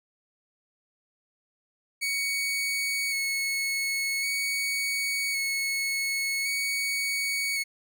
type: tone with vibrato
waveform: sawtooth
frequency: 2217 Hz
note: C#7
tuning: in tune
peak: -23 dBFS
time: 2.01-7.64 s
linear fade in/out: 20 ms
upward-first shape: square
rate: 0.45 Hz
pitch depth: 16 cents each way
effects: none